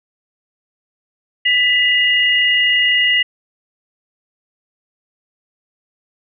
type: tone pair together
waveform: sine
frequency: 1983 / 2851 Hz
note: B6 / F7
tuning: +7 / +35 cents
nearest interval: tritone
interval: 628 cents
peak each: -14 dBFS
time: 1.45-3.23 s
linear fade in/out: 10 ms
effects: none